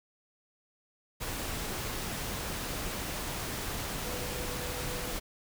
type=tone in noise; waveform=sine; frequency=493.9 Hz; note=B4; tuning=in tune; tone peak=-43 dBFS; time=4.04-5.16 s; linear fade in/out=20 ms; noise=pink; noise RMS=-36 dBFS; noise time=1.2-5.2 s; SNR=-10 dB; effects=none